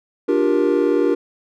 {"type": "chord", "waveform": "triangle", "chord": "G minor seventh", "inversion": "second", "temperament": "just", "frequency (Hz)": [294, 352.8, 392, 470.4], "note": ["D4", "F4", "G4", "Bb4"], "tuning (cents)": [2, 18, 0, 16], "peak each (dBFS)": -18, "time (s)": [0.28, 1.15], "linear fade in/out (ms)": 10, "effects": []}